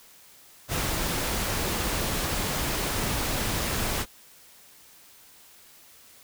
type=noise; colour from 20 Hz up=pink; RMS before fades=-28 dBFS; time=0.68-4.06 s; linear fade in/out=50 ms; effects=white hiss -53 dBFS RMS until 6.23 s